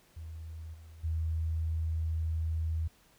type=tone with level steps; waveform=sine; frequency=80.5 Hz; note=E2; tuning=41 cents flat; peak=-40 / -48 / -29 dBFS; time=0.16-2.88 s; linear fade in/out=10 ms; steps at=0.73 / 1.03 s; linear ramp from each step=20 ms; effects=pink hiss -64 dBFS RMS until 3.18 s